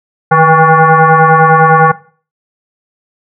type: tone with frequency modulation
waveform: sine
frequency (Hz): 155.56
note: D#3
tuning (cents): 0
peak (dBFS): -3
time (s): 0.31-1.92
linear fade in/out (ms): 10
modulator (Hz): 321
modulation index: 4.1
effects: noise-tail reverb RT60 0.4 s tail -18 dB re dry